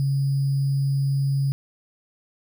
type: tone with sample-and-hold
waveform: sine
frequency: 138 Hz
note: C#3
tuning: 7 cents flat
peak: -19 dBFS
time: 0-1.52 s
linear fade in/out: 0 ms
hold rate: 4900 Hz
effects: none